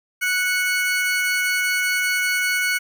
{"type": "tone pair together", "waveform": "40% pulse", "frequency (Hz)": [1475.7, 2211], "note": ["F#6", "C#7"], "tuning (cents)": [-5, -5], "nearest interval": "perfect fifth", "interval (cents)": 700, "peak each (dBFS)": -21, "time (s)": [0.21, 2.79], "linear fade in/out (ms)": 20, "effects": []}